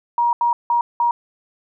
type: tone bursts at uneven times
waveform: sine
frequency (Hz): 949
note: A#5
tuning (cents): +31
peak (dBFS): -14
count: 4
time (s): 0.18-0.33 / 0.41-0.53 / 0.7-0.81 / 1-1.11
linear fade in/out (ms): 2
effects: none